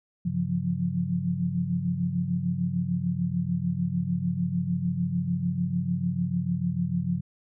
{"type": "tone cluster", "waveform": "sine", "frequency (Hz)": [99.1, 138.5, 171.5, 178.2], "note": ["G2", "C#3", "F3", "F3"], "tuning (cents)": [19, -1, -31, 35], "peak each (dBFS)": [-35, -31, -31, -27], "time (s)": [0.25, 7.21], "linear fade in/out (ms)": 10, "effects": []}